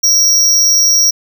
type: tone with amplitude modulation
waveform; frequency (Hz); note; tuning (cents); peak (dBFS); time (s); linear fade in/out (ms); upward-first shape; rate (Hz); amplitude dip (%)
square; 5650; F8; +19; -5; 0.03-1.11; 10; sine; 262; 60
effects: none